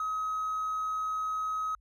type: tone with hard clipping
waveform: triangle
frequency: 1271 Hz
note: D#6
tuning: 36 cents sharp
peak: -30 dBFS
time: 0-1.75 s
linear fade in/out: 2 ms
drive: 4 dB
effects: added 50 Hz sine -60 dBFS peak until 1.8 s